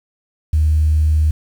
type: tone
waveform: sine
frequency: 77.2 Hz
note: D#2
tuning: 13 cents flat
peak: -10 dBFS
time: 0.53-1.31 s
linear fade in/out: 5 ms
effects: tanh soft clip ceiling -6 dBFS + 7-bit